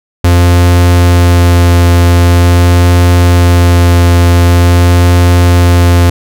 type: tone with vibrato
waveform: 45% pulse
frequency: 87.31 Hz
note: F2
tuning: in tune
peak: -3 dBFS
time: 0.24-6.1 s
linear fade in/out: 5 ms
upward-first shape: sine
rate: 0.45 Hz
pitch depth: 10 cents each way
effects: none